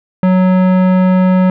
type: tone with tanh clipping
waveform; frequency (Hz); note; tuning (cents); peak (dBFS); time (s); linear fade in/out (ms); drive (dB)
sine; 185; F#3; 0; -9; 0.23-1.5; 2; 17
effects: none